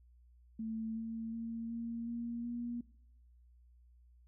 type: tone with pitch steps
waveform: sine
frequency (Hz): 222.5 / 225.6 / 228.8 / 231.9 / 235.2 / 238.5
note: A3 / A3 / A#3 / A#3 / A#3 / A#3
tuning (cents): +20 / +44 / -32 / -9 / +16 / +40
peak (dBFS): -37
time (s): 0.59-2.81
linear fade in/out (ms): 5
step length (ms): 370
effects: noise-tail reverb RT60 0.8 s tail -21 dB re dry + added 60 Hz sine -60 dBFS peak until 4.27 s